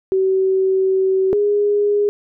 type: tone pair in turn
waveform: sine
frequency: 380.6 / 411.4 Hz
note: F#4 / G#4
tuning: +49 / -16 cents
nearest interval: minor second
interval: 135 cents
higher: second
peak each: -13 dBFS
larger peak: neither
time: 0.12-1.33 / 1.33-2.09 s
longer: first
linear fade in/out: 0 ms
effects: none